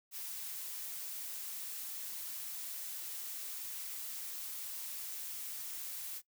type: noise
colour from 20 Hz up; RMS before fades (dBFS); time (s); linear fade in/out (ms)
blue; -43; 0.11-6.22; 50
effects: noise-tail reverb RT60 0.1 s tail -19 dB re dry